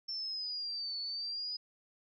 sine exponential two-way sweep, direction down then up, 5400 to 4435 to 4989 Hz, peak -36 dBFS, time 0.08-1.57 s, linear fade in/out 10 ms, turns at 1 s, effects none

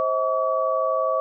sine tone cluster, 527 / 639 / 1140 Hz, C5 / D#5 / C#6, +12 / +46 / +48 cents, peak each -24 dBFS, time 0-1.2 s, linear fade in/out 0 ms, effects none

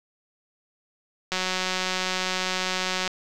click train, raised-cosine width 0.2 ms, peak -9 dBFS, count 326, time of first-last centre 1.32-3.077 s, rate 185 Hz, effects none

